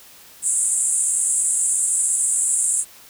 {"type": "band-pass noise", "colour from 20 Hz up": "pink", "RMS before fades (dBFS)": -20, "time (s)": [0.42, 2.85], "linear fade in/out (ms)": 50, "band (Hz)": [7400, 10000], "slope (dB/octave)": 96, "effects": ["white hiss -46 dBFS RMS until 3.09 s"]}